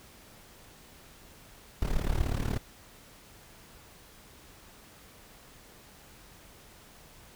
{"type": "noise with amplitude modulation", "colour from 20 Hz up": "brown", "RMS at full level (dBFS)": -25, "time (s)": [1.82, 2.58], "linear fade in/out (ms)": 2, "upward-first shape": "sine", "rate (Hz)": 36.5, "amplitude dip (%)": 85, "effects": ["pink hiss -54 dBFS RMS until 7.35 s"]}